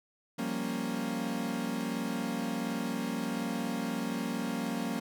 40% pulse chord, G half-diminished seventh, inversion third, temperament equal, 174.61 / 196 / 233.1 / 277.2 Hz, F3 / G3 / Bb3 / Db4, 0 / 0 / 0 / 0 cents, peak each -39 / -38 / -34 / -37 dBFS, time 0.38-5 s, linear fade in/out 10 ms, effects none

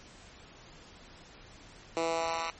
10% pulse tone with high-pass filter sweep, 164.81 Hz, E3, in tune, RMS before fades -32 dBFS, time 1.97-2.5 s, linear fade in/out 0 ms, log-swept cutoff 380 to 1200 Hz, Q 1.5, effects pink hiss -53 dBFS RMS until 2.59 s + MP3 32 kbps

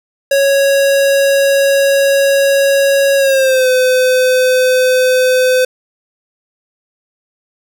square tone with pitch glide, 553 to 510 Hz, C#5 to C5, -4 to -44 cents, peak -9 dBFS, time 0.31-5.65 s, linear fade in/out 5 ms, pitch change -140 cents, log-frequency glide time 3.16-3.68 s, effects none

